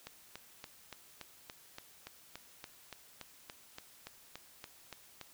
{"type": "click train", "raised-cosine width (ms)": 0.2, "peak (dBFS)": -27, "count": 19, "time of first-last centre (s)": [0.07, 5.213], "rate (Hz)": 3.5, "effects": ["white hiss -60 dBFS RMS until 5.33 s"]}